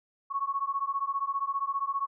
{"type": "beating tone pair", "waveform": "sine", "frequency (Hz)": [1099, 1114], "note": ["C#6", "C#6"], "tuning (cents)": [-15, 8], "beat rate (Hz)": 15, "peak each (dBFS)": -31, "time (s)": [0.3, 2.07], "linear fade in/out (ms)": 20, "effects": []}